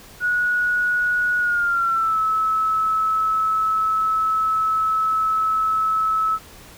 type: tone with pitch glide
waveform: sine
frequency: 1459 to 1299.8 Hz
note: F#6 to E6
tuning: -25 to -25 cents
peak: -17 dBFS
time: 0.2-6.39 s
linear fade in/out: 50 ms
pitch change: -200 cents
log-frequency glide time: 1.39-2.19 s
effects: pink hiss -44 dBFS RMS until 6.77 s